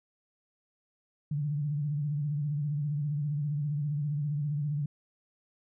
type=tone with vibrato; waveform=sine; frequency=146.83 Hz; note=D3; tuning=in tune; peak=-28 dBFS; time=1.31-4.86 s; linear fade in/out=5 ms; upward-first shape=sine; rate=15 Hz; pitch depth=76 cents each way; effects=none